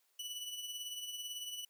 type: tone with tremolo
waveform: sawtooth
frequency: 2960 Hz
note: F#7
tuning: in tune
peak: -36 dBFS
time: 0.19-1.65 s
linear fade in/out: 5 ms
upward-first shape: triangle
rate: 18 Hz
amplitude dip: 55%
effects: white hiss -75 dBFS RMS until 1.69 s + high-pass 400 Hz 12 dB/octave